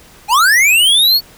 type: linear sweep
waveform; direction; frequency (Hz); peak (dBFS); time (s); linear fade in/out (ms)
square; up; 784 to 4486; -8; 0.28-1.21; 50
effects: pink hiss -42 dBFS RMS until 1.37 s